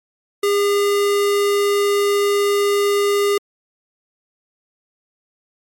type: tone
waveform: square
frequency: 405.4 Hz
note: G#4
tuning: 42 cents flat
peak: -15 dBFS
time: 0.43-3.38 s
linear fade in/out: 5 ms
effects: MP3 64 kbps